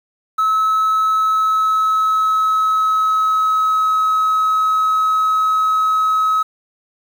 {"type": "tone with pitch glide", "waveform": "triangle", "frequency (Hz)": [1294, 1280.6], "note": ["E6", "D#6"], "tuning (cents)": [-32, 49], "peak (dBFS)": -10, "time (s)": [0.38, 6.43], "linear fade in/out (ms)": 10, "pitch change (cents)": -19, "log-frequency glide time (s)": [1.11, 3.94], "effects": ["tanh soft clip ceiling -8 dBFS", "7-bit"]}